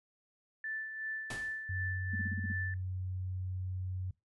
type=tone with tremolo; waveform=sine; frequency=1760 Hz; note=A6; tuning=in tune; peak=-35 dBFS; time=0.64-2.74 s; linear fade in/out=2 ms; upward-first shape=sine; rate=2.7 Hz; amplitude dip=50%
type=noise with exponential decay; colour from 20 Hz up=pink; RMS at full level=-39 dBFS; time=1.3-1.65 s; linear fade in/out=5 ms; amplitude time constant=75 ms
type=tone; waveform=sine; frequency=92.5 Hz; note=F#2; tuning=in tune; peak=-35 dBFS; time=1.69-4.11 s; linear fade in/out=5 ms
type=tone bursts; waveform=sine; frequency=211.2 Hz; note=G#3; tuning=29 cents sharp; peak=-36 dBFS; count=7; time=2.13-2.521 s; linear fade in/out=5 ms; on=25 ms; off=36 ms
effects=noise-tail reverb RT60 0.2 s tail -22 dB re dry + resampled to 24000 Hz